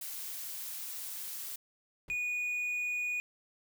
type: noise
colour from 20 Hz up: blue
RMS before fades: -41 dBFS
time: 0.01-1.56 s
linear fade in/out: 5 ms
type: noise with exponential decay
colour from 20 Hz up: brown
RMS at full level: -45 dBFS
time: 2.08-2.23 s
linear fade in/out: 2 ms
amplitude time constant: 32 ms
type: tone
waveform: triangle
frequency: 2461 Hz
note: D#7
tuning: 20 cents flat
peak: -30 dBFS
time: 2.1-3.2 s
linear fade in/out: 0 ms
effects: none